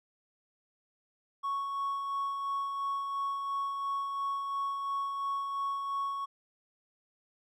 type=tone with tremolo; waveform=triangle; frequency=1108.7 Hz; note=C#6; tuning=in tune; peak=-27 dBFS; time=1.43-6.26 s; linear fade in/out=20 ms; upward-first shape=sine; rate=2.9 Hz; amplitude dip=40%; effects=tanh soft clip ceiling -25 dBFS